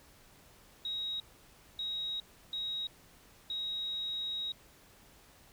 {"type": "tone bursts at uneven times", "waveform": "sine", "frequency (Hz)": 3800, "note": "A#7", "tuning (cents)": 33, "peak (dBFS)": -34, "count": 4, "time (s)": [[0.85, 1.2], [1.79, 2.2], [2.53, 2.87], [3.5, 4.52]], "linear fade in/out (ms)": 2, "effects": ["pink hiss -60 dBFS RMS until 5.52 s"]}